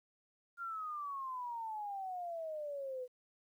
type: exponential sweep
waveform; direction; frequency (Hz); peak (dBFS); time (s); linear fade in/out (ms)
sine; down; 1408 to 493.9; -39; 0.57-3.08; 50
effects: 12-bit